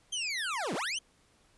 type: linear two-way sweep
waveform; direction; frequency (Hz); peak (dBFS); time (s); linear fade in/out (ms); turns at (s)
25% pulse; down then up; 3200 to 143.8 to 3200; -28; 0.12-0.99; 10; 0.74
effects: pink hiss -66 dBFS RMS until 1.57 s + resampled to 24000 Hz